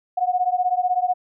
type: beating tone pair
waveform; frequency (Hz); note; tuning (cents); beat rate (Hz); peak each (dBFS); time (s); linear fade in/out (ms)
sine; 720 / 736; F#5 / F#5; -47 / -9; 16; -21; 0.17-1.14; 10
effects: none